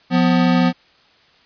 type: tone pair together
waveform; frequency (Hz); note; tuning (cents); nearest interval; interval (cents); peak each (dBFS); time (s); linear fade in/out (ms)
square; 176.78 / 250; F3 / B3; +21 / +21; tritone; 600; -16; 0.1-0.73; 50
effects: white hiss -53 dBFS RMS until 1.45 s + resampled to 11025 Hz